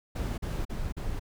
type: noise bursts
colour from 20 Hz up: brown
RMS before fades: -32 dBFS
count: 4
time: 0.15-1.196 s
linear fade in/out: 10 ms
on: 230 ms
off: 42 ms
effects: none